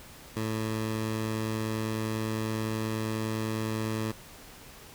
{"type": "tone", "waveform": "15% pulse", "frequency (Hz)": 110, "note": "A2", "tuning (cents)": 0, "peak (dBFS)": -23, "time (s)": [0.36, 4.12], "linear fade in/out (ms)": 10, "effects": ["pink hiss -49 dBFS RMS until 4.94 s"]}